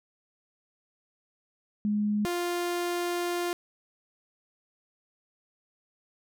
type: tone pair in turn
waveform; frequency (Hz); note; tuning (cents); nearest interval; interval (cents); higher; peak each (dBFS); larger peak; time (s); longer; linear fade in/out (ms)
sine / sawtooth; 208.8 / 350; G#3 / F4; +10 / +4; major sixth; 894; second; -24; neither; 1.85-2.25 / 2.25-3.53; second; 0
effects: none